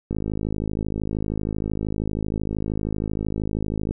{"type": "click train", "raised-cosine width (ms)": 3, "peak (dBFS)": -13, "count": 202, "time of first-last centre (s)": [0.11, 3.91], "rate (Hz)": 52.9, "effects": []}